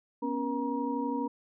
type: tone cluster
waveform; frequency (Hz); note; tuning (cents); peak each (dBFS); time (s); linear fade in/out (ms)
sine; 244 / 276.1 / 476.2 / 949; B3 / C#4 / A#4 / A#5; -21 / -7 / +37 / +31; -35 / -32 / -37 / -35; 0.22-1.28; 10
effects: none